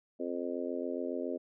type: harmonic tone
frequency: 87.2 Hz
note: F2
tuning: 2 cents flat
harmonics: 3 / 4 / 5 / 6 / 7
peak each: -38 / -39 / -40 / -41 / -41 dBFS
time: 0.19-1.38 s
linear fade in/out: 20 ms
effects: none